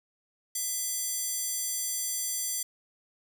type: tone with high-pass filter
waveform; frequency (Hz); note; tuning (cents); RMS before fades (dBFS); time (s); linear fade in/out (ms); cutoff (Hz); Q
square; 670; E5; +28; -32; 0.55-2.63; 5; 7400; 1.8
effects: none